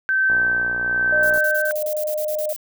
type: tone with tremolo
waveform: sine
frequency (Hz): 1547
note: G6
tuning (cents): -23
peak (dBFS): -14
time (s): 0.09-1.71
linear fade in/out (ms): 0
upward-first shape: triangle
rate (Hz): 1.1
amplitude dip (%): 55
type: click train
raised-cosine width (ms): 1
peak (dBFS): -19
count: 66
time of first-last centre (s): 0.3-1.376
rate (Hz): 60.4
type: tone with pitch glide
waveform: sine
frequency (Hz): 607 to 611.2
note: D#5 to D#5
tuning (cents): -43 to -31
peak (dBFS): -21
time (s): 1.12-2.53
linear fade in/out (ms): 5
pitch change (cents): +12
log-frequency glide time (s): 1.29-2.35
type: noise bursts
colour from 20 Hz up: violet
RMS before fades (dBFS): -31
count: 13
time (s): 1.23-2.563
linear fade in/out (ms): 2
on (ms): 73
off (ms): 32
effects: none